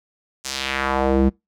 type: tone with band-pass filter sweep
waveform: square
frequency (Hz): 67.1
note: C2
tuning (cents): +44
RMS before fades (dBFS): -20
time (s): 0.44-1.3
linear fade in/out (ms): 20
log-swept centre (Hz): 7100 to 230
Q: 1.5
effects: noise-tail reverb RT60 0.2 s tail -26 dB re dry